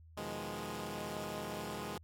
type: chord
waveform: 10% pulse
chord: F half-diminished seventh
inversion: second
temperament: equal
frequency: 123.47 / 155.56 / 174.61 / 207.7 Hz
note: Cb3 / Eb3 / F3 / Ab3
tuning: 0 / 0 / 0 / 0 cents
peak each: -40 / -38 / -39 / -34 dBFS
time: 0.17-1.98 s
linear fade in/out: 5 ms
effects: added 81 Hz sine -55 dBFS peak until 2.03 s + AAC 64 kbps